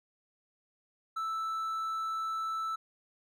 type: tone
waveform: triangle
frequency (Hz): 1318.5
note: E6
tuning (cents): 0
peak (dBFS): -30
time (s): 1.16-2.76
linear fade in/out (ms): 10
effects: none